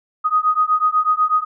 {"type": "beating tone pair", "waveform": "sine", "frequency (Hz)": [1244.5, 1252.6], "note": ["D#6", "D#6"], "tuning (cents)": [0, 11], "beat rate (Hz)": 8.1, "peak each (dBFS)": [-17, -17], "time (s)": [0.24, 1.45], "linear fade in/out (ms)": 20, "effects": []}